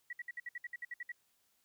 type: tone bursts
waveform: sine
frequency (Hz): 1933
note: B6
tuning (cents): -38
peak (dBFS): -39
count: 12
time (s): 0.1-1.12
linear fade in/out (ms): 5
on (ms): 30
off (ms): 60
effects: white hiss -75 dBFS RMS until 1.64 s